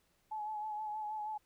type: tone with vibrato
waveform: sine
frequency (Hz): 853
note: G#5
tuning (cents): +46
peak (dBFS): -37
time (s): 0.31-1.38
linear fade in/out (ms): 10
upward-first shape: sine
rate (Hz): 6.3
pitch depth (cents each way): 34
effects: pink hiss -74 dBFS RMS until 1.45 s